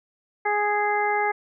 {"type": "harmonic tone", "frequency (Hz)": 415.3, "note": "G#4", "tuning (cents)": 0, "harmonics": [1, 2, 3, 4, 5], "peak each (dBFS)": [-27, -23, -32, -30, -28], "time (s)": [0.45, 1.32], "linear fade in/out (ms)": 10, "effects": []}